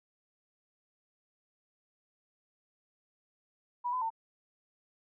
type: tone with pitch steps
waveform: sine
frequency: 975 / 1011 / 902 Hz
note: B5 / B5 / A5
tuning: -23 / +40 / +43 cents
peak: -30 dBFS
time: 3.84-4.104 s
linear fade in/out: 20 ms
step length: 88 ms
effects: none